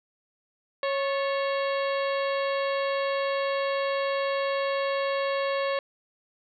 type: harmonic tone with a mistuned harmonic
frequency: 550 Hz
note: C#5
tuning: 14 cents flat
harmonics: 1 / 2 / 3 / 4 / 5 / 6 / 7 / 8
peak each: -26 / -32 / -36 / -38 / -40 / -42 / -43 / -44 dBFS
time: 0.83-5.79 s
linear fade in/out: 2 ms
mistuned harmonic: 3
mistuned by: +85 cents
effects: none